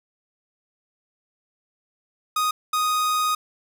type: tone bursts at uneven times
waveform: 45% pulse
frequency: 1244.5 Hz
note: D#6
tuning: in tune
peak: -20 dBFS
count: 2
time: 2.36-2.51 / 2.73-3.35 s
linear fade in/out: 5 ms
effects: none